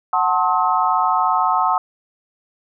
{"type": "chord", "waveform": "sine", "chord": "F# diminished seventh", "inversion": "none", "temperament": "just", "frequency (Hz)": [740, 888, 1065.6, 1278.7], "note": ["F#5", "A5", "C6", "Eb6"], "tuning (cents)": [0, 16, 31, 47], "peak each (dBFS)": -20, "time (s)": [0.13, 1.78], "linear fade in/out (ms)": 2, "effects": []}